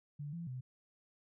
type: tone with pitch steps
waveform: sine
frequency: 145.8 / 169.3 / 127.6 Hz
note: D3 / E3 / C3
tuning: -12 / +46 / -43 cents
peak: -40 dBFS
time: 0.19-0.61 s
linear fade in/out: 10 ms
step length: 140 ms
effects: none